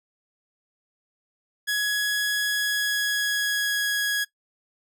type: tone with pitch glide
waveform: sawtooth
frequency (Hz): 1676 to 1663.5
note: G#6 to G#6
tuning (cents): +15 to +2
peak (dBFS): -19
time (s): 1.67-4.25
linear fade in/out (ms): 20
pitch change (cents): -13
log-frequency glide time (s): 2.48-3.86
effects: noise-tail reverb RT60 0.1 s tail -19 dB re dry